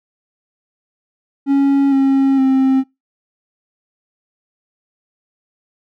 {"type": "tone with pitch steps", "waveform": "triangle", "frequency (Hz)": [277.2, 271, 265], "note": ["C#4", "C#4", "C4"], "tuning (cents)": [0, -39, 22], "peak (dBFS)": -8, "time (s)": [1.46, 2.84], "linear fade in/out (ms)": 50, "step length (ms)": 460, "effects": ["noise-tail reverb RT60 0.2 s tail -23 dB re dry"]}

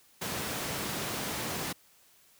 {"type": "high-pass noise", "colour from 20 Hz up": "pink", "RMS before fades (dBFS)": -35, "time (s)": [0.21, 1.73], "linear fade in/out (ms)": 10, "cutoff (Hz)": 120, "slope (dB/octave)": 12, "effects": ["white hiss -62 dBFS RMS until 2.39 s"]}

